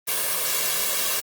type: noise with comb filter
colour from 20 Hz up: white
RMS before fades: -24 dBFS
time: 0.07-1.21 s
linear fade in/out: 20 ms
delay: 1.8 ms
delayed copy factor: +0.7
effects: high-pass 200 Hz 12 dB/octave + Opus 32 kbps